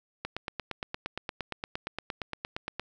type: click train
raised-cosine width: 0.3 ms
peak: -17 dBFS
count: 23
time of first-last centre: 0.25-2.796 s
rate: 8.64 Hz
effects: none